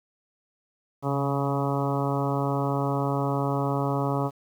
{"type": "harmonic tone with a mistuned harmonic", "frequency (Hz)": 139.9, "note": "C#3", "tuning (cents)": 16, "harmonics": [1, 2, 3, 4, 5, 6, 7, 8, 9], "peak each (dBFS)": [-27, -30, -32, -33, -34, -35, -35, -36, -37], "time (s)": [1.02, 4.31], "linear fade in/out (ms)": 50, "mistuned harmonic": 1, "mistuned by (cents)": -36, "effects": ["9-bit"]}